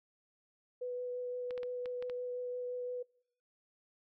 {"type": "tone with vibrato", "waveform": "sine", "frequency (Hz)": 495, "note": "B4", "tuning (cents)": 4, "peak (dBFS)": -36, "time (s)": [0.81, 3.03], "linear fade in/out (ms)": 10, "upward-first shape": "triangle", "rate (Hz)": 5.8, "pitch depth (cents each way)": 10}
{"type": "clicks", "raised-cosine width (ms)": 0.3, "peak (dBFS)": -32, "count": 6, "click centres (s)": [1.508, 1.578, 1.632, 1.858, 2.025, 2.098]}
{"effects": ["noise-tail reverb RT60 0.7 s tail -25 dB re dry"]}